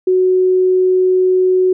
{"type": "tone", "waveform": "sine", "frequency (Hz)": 370, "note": "F#4", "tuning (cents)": 0, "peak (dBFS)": -9, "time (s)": [0.07, 1.73], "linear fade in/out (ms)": 5, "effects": []}